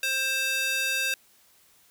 square tone with high-pass filter, 528 Hz, C5, 16 cents sharp, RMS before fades -27 dBFS, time 0.03-1.14 s, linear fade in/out 2 ms, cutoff 2200 Hz, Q 1.6, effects white hiss -60 dBFS RMS until 1.9 s

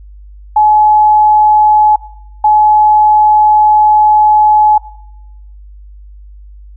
sine tone pair in turn, 850 / 850 Hz, G#5 / G#5, +40 / +40 cents, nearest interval unison, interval 0 cents, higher neither, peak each -4 dBFS, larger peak neither, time 0.56-1.96 / 2.44-4.78 s, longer second, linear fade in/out 5 ms, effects noise-tail reverb RT60 0.9 s tail -19 dB re dry + added 50 Hz sine -31 dBFS peak until 6.76 s

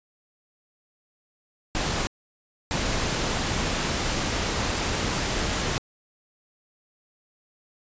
pink noise bursts at uneven times, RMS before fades -26 dBFS, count 2, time 1.75-2.07 / 2.71-5.78 s, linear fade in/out 0 ms, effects resampled to 16000 Hz

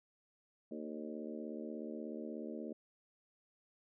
harmonic tone with a mistuned harmonic, 76.6 Hz, D#2, 27 cents flat, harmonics 3 / 4 / 5 / 6 / 7 / 8, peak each -45 / -47 / -49 / -51 / -52 / -53 dBFS, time 0.71-2.73 s, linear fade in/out 5 ms, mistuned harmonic 7, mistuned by +29 cents, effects none

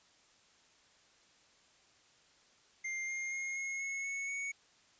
square tone with pitch steps, 2100 / 2121 / 2142 / 2163 / 2184 / 2206 / 2227 Hz, C7 / C7 / C7 / C#7 / C#7 / C#7 / C#7, +6 / +23 / +40 / -43 / -26 / -9 / +7 cents, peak -37 dBFS, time 2.84-4.52 s, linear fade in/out 10 ms, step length 240 ms, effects white hiss -66 dBFS RMS until 4.99 s + resampled to 16000 Hz

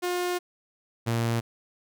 sawtooth tone pair in turn, 356.7 / 116.11 Hz, F4 / A#2, +37 / -6 cents, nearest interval octave + perfect fifth, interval 1943 cents, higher first, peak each -22 / -20 dBFS, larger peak second, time 0.02-0.39 / 1.06-1.41 s, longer first, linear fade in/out 20 ms, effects none

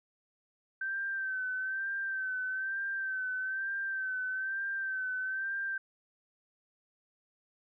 sine tone with vibrato, 1549 Hz, G6, 21 cents flat, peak -32 dBFS, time 0.81-5.78 s, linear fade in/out 5 ms, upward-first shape sine, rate 1.1 Hz, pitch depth 42 cents each way, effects none

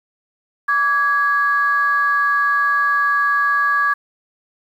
sine tone pair together, 1154.1 / 1661.2 Hz, D6 / G#6, -31 / 0 cents, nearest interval tritone, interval 631 cents, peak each -16 dBFS, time 0.68-3.94 s, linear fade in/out 10 ms, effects tanh soft clip ceiling -6 dBFS + 8-bit

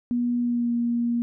sine tone with pitch glide, 241.7 to 236.9 Hz, B3 to A#3, -37 to +28 cents, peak -21 dBFS, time 0.11-1.22 s, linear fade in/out 0 ms, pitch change -35 cents, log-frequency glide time 0.4-0.72 s, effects none

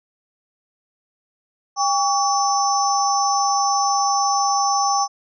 sine tone cluster, 802 / 1128 / 5380 / 6070 Hz, G5 / C#6 / E8 / F#8, +39 / +30 / +34 / +43 cents, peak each -19 / -21 / -26 / -25 dBFS, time 1.76-5.08 s, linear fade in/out 50 ms, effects none

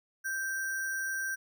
sine tone with sample-and-hold, 1568 Hz, G6, in tune, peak -31 dBFS, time 0.24-1.36 s, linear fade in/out 20 ms, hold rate 7350 Hz, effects none

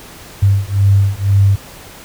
sine beating tone pair, 98 / 100 Hz, G2 / G2, 0 / +35 cents, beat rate 2 Hz, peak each -12 dBFS, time 0.42-1.56 s, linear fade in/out 10 ms, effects pink hiss -36 dBFS RMS until 2.04 s

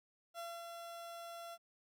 30% pulse tone with ADSR envelope, 680 Hz, F5, 46 cents flat, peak -40 dBFS, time 0.34-1.58 s, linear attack 48 ms, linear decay 240 ms, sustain -4 dB, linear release 47 ms, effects 13-bit

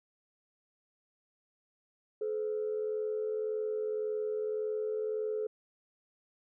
sine tone pair together, 429.7 / 511.5 Hz, A4 / C5, -41 / -39 cents, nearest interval minor third, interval 302 cents, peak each -31 / -39 dBFS, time 2.21-5.47 s, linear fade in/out 5 ms, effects tanh soft clip ceiling -25 dBFS

